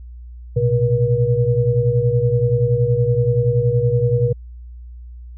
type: tone cluster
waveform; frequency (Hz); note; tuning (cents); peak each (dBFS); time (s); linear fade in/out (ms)
sine; 117 / 127.6 / 480.1; A#2 / C3 / B4; +7 / -43 / -49; -18; 0.56-4.33; 10
effects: added 60 Hz sine -33 dBFS peak until 5.37 s